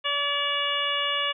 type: harmonic tone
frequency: 573 Hz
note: D5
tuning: 43 cents flat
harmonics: 1 / 2 / 3 / 4 / 5 / 6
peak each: -34 / -30 / -33 / -33 / -27 / -32 dBFS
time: 0.04-1.33 s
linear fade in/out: 20 ms
effects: none